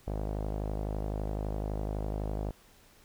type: tone with low-pass filter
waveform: sawtooth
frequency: 51.91 Hz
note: G#1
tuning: in tune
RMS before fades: -34 dBFS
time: 0.07-2.51 s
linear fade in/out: 5 ms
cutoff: 660 Hz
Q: 2
effects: pink hiss -60 dBFS RMS until 3.04 s